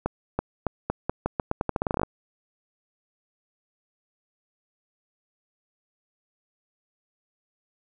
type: accelerating click train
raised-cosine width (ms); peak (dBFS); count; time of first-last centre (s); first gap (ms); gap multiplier
1; -10; 19; 0.06-2.033; 330; 0.84
effects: none